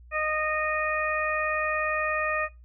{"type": "harmonic tone", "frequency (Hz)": 617, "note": "D#5", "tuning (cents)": -15, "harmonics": [1, 2, 3, 4], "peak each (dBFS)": [-30, -30, -30, -30], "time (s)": [0.11, 2.49], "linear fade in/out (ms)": 50, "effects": ["noise-tail reverb RT60 0.2 s tail -18 dB re dry", "added 60 Hz sine -47 dBFS peak until 2.64 s"]}